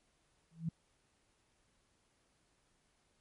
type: tone with exponential growth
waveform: sine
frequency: 164.4 Hz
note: E3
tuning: 4 cents flat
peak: -30 dBFS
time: 0.51-0.69 s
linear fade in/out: 5 ms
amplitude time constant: 39 ms
effects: pink hiss -75 dBFS RMS until 3.2 s + MP3 48 kbps